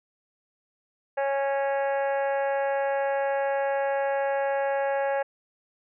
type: harmonic tone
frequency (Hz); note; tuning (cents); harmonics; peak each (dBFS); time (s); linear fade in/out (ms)
275.9; C#4; -8; 2 / 3 / 4 / 5 / 6 / 7 / 8 / 9 / 10; -25 / -29 / -43 / -43 / -35 / -42 / -46 / -49 / -50; 1.17-5.23; 10
effects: none